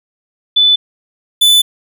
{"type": "tone pair in turn", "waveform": ["sine", "45% pulse"], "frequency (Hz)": [3494, 3494], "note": ["A7", "A7"], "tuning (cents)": [-13, -13], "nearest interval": "unison", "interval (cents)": 0, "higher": "neither", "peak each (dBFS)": -6, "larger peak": "neither", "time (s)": [[0.56, 0.76], [1.41, 1.62]], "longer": "second", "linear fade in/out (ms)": 10, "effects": []}